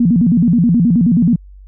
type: tone with vibrato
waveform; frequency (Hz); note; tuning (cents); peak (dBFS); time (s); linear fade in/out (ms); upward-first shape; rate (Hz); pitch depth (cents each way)
sine; 201.3; G3; +46; -8; 0-1.36; 5; square; 9.4; 290
effects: added 48 Hz sine -35 dBFS peak until 1.67 s